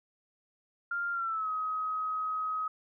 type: tone with pitch glide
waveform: sine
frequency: 1396.9 to 1266.2 Hz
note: F6 to D#6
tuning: 0 to +30 cents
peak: -30 dBFS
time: 0.91-2.68 s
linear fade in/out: 5 ms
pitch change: -170 cents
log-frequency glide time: 1.12-1.5 s
effects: none

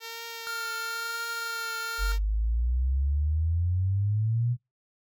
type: tone with vibrato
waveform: 5% pulse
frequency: 455.3 Hz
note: A#4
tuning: 41 cents flat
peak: -25 dBFS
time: 0-2.19 s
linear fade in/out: 50 ms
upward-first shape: triangle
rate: 0.99 Hz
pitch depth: 29 cents each way
type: tone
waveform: square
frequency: 1396.9 Hz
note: F6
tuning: in tune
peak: -33 dBFS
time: 0.47-2.12 s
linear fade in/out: 0 ms
type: exponential sweep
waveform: sine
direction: up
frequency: 46.25 to 123.9 Hz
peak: -23 dBFS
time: 1.98-4.57 s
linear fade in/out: 50 ms
effects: noise-tail reverb RT60 0.2 s tail -23 dB re dry

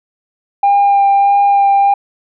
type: tone with vibrato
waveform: sine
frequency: 800 Hz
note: G5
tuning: 35 cents sharp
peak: -5 dBFS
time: 0.63-1.94 s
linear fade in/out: 5 ms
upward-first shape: sine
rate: 1.6 Hz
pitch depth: 12 cents each way
effects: tanh soft clip ceiling -5 dBFS

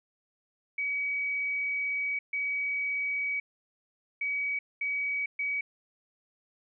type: tone bursts at uneven times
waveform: sine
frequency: 2269 Hz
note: C#7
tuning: 40 cents sharp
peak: -28 dBFS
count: 5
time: 0.78-2.19 / 2.33-3.4 / 4.21-4.59 / 4.81-5.26 / 5.39-5.61 s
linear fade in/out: 5 ms
effects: none

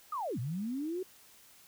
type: linear two-way sweep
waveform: sine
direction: down then up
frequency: 1271 to 110 to 381.8 Hz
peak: -33 dBFS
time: 0.12-1.03 s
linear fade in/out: 5 ms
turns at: 0.39 s
effects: white hiss -59 dBFS RMS until 1.67 s

